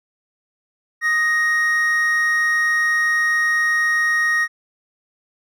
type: tone pair together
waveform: triangle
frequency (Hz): 1244.5 / 1872.2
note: D#6 / A#6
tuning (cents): 0 / +7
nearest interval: perfect fifth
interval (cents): 707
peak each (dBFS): -24 / -14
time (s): 1.01-4.48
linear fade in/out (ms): 50
effects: none